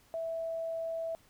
sine tone, 657 Hz, E5, 6 cents flat, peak -33 dBFS, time 0.14-1.15 s, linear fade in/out 0 ms, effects pink hiss -64 dBFS RMS until 1.29 s

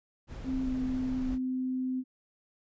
brown noise, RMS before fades -39 dBFS, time 0.27-1.39 s, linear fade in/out 50 ms
sine tone with pitch glide, 261.6 to 257.1 Hz, C4 to C4, 0 to -30 cents, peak -29 dBFS, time 0.44-2.04 s, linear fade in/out 50 ms, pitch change -30 cents, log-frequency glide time 0.63-0.69 s
effects resampled to 16000 Hz

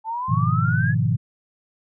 sine exponential sweep, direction up, 871 to 1720 Hz, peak -24 dBFS, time 0.04-0.95 s, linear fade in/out 50 ms
sine chord, F half-diminished seventh, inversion first, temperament equal, 103.83 / 123.47 / 155.56 / 174.61 Hz, Ab2 / Cb3 / Eb3 / F3, 0 / 0 / 0 / 0 cents, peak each -23 / -21 / -23 / -26 dBFS, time 0.28-1.17 s, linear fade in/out 20 ms
effects none

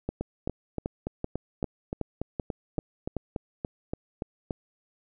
two click trains, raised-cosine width 2 ms, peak -16 / -17 dBFS, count 9 / 16, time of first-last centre 0.09-3.167 / 0.21-4.508 s, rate 2.6 / 3.49 Hz, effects none

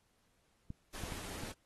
clicks, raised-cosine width 5 ms, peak -30 dBFS, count 4, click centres 0.704 / 1.037 / 1.122 / 1.436 s
pink band-stop noise, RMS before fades -46 dBFS, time 0.93-1.53 s, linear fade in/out 20 ms, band 110 to 170 Hz, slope 96 dB/octave
effects pink hiss -75 dBFS RMS until 1.65 s + AAC 32 kbps

